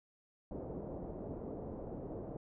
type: low-pass noise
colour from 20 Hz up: white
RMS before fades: -44 dBFS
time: 0.51-2.37 s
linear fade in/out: 2 ms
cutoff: 570 Hz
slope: 24 dB/octave
effects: none